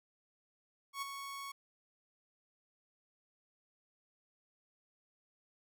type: tone with ADSR envelope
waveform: sawtooth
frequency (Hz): 1108.7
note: C#6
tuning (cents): 0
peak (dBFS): -32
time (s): 0.93-1.52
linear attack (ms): 90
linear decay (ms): 14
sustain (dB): -7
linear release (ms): 8
effects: none